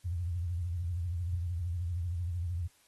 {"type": "tone with vibrato", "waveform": "sine", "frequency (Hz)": 86.9, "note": "F2", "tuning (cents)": -8, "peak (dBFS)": -31, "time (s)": [0.04, 2.68], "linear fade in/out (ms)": 20, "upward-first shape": "triangle", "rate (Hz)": 13, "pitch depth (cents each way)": 130, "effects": ["white hiss -66 dBFS RMS until 2.87 s", "AAC 32 kbps"]}